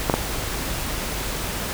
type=clicks; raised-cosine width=1 ms; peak=-3 dBFS; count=2; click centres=0.098 / 0.14 s; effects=added 50 Hz sine -32 dBFS peak until 1.73 s + pink hiss -28 dBFS RMS until 1.73 s